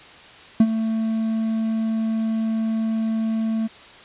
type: tone with ADSR envelope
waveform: triangle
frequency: 222.5 Hz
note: A3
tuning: 20 cents sharp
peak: -6 dBFS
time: 0.6-3.68 s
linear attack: 4 ms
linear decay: 53 ms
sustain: -12 dB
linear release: 21 ms
effects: white hiss -44 dBFS RMS until 4.04 s + resampled to 8000 Hz